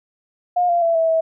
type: tone with pitch steps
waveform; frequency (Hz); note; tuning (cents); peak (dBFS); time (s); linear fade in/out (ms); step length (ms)
sine; 713 / 691 / 669 / 653 / 649; F5 / F5 / E5 / E5 / E5; +36 / -19 / +25 / -17 / -27; -14; 0.56-1.21; 10; 130
effects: none